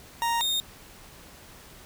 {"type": "tone pair in turn", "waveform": "40% pulse", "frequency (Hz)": [932.3, 3683], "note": ["A#5", "A#7"], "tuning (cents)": [0, -22], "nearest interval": "2 octaves", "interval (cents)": 2378, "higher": "second", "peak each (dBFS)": -23, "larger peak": "neither", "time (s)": [[0.22, 0.41], [0.41, 0.6]], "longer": "neither", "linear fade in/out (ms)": 0, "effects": ["pink hiss -49 dBFS RMS until 1.85 s"]}